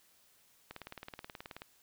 click train, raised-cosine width 0.3 ms, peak -28 dBFS, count 18, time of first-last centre 0.71-1.619 s, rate 18.7 Hz, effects white hiss -67 dBFS RMS until 1.82 s

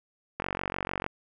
click train, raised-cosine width 0.5 ms, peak -15 dBFS, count 32, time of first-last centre 0.4-1.064 s, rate 46.7 Hz, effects none

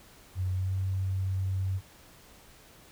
sine tone with pitch glide, 92.5 to 94.99 Hz, F#2 to F#2, 0 to +46 cents, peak -27 dBFS, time 0.35-1.81 s, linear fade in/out 50 ms, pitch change +46 cents, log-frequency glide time 0.53-0.73 s, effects pink hiss -55 dBFS RMS until 2.91 s

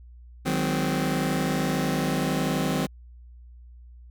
sawtooth chord, Ab dominant seventh, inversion second, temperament just, 155.74 / 186.89 / 207.7 / 259.6 Hz, Eb3 / Gb3 / Ab3 / C4, +2 / +18 / 0 / -13 cents, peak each -24 / -25 / -29 / -24 dBFS, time 0.45-2.87 s, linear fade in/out 20 ms, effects added 60 Hz sine -44 dBFS peak until 4.1 s

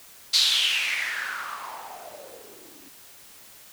violet noise with low-pass filter sweep, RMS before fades -28 dBFS, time 0.33-2.89 s, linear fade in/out 10 ms, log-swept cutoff 4300 to 270 Hz, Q 5.3, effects white hiss -49 dBFS RMS until 3.72 s

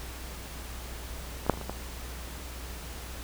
clicks, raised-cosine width 1 ms, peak -22 / -6 / -24 / -25 / -23 / -19 dBFS, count 6, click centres 1.465 / 1.497 / 1.538 / 1.574 / 1.613 / 1.696 s, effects added 60 Hz sine -40 dBFS peak until 3.23 s + pink hiss -43 dBFS RMS until 3.23 s

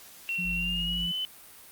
sine tone with pitch glide, 2726 to 3025 Hz, F7 to F#7, -43 to +38 cents, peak -28 dBFS, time 0.29-1.25 s, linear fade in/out 0 ms, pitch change +181 cents, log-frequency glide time 0.54-1.14 s
sine tone with vibrato, 175.5 Hz, F3, 9 cents sharp, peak -34 dBFS, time 0.38-1.12 s, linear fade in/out 10 ms, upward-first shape sine, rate 3.9 Hz, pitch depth 25 cents each way
sine tone, 50 Hz, G1, 35 cents sharp, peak -35 dBFS, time 0.43-1.09 s, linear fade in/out 50 ms
effects white hiss -50 dBFS RMS until 1.71 s + Opus 48 kbps

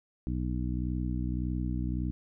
harmonic tone, 61.74 Hz, B1, in tune, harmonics 1 / 2 / 3 / 4 / 5, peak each -32 / -35 / -37 / -38 / -39 dBFS, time 0.27-2.11 s, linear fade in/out 0 ms, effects none

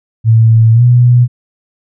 sine tone with pitch glide, 112.8 to 122.3 Hz, A2 to B2, +44 to -16 cents, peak -3 dBFS, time 0.24-1.28 s, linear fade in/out 50 ms, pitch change +140 cents, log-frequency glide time 0.73-0.83 s, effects none

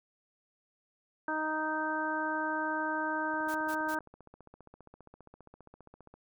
harmonic tone, 311.1 Hz, D#4, in tune, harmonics 1 / 2 / 3 / 4 / 5, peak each -37 / -39 / -35 / -40 / -35 dBFS, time 1.28-3.99 s, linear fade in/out 2 ms
click train, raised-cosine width 1 ms, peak -38 dBFS, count 43, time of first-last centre 3.34-6.14 s, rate 15 Hz
white noise bursts, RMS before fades -47 dBFS, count 3, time 3.48-3.953 s, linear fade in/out 10 ms, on 71 ms, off 130 ms
effects none

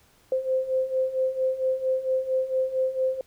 sine beating tone pair, 518 / 522.4 Hz, C5 / C5, -17 / -3 cents, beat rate 4.4 Hz, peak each -28 / -24 dBFS, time 0.32-3.21 s, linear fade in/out 2 ms, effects pink hiss -60 dBFS RMS until 3.26 s

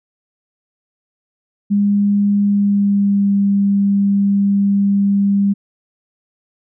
sine tone with pitch glide, 202.9 to 199.64 Hz, G#3 to G3, -40 to +32 cents, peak -11 dBFS, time 1.7-5.54 s, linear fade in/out 20 ms, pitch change -28 cents, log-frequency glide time 2.4-3.31 s, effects none

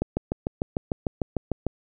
click train, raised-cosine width 2 ms, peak -11 dBFS, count 12, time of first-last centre 0.02-1.667 s, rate 6.68 Hz, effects none

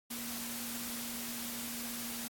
sine tone in noise, 236.4 Hz, A#3, 24 cents sharp, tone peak -43 dBFS, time 0.1-2.28 s, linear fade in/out 10 ms, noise white, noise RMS -41 dBFS, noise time 0.1-2.28 s, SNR -5 dB, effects AAC 64 kbps

